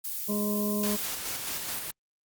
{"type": "noise", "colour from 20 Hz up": "violet", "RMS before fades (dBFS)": -34, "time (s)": [0.04, 1.06], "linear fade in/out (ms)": 10}
{"type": "harmonic tone", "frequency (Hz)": 207.7, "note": "G#3", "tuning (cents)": 0, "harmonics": [1, 2, 3, 5], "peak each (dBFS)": [-28, -34, -38, -42], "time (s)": [0.28, 0.97], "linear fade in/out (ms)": 20}
{"type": "noise with tremolo", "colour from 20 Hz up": "white", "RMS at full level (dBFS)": -33, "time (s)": [0.83, 1.91], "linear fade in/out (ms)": 5, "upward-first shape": "square", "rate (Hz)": 4.7, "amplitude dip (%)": 30}
{"effects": ["Opus 48 kbps"]}